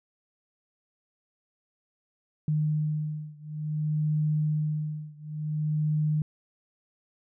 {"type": "beating tone pair", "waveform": "sine", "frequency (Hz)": [152.3, 152.86], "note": ["D#3", "D#3"], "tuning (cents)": [-37, -30], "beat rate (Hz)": 0.56, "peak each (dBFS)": [-28, -29], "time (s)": [2.48, 6.22], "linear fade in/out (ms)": 2, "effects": []}